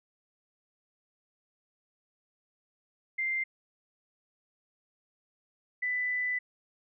sine tone pair in turn, 2093 / 1992.1 Hz, C7 / B6, 0 / +14 cents, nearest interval minor second, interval 86 cents, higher first, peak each -28 dBFS, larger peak neither, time 3.18-3.44 / 5.82-6.39 s, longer second, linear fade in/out 10 ms, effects none

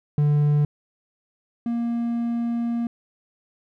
triangle tone pair in turn, 147.3 / 234.8 Hz, D3 / A#3, +6 / +13 cents, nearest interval minor sixth, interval 807 cents, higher second, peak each -14 / -20 dBFS, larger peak first, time 0.18-0.65 / 1.66-2.87 s, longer second, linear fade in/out 2 ms, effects none

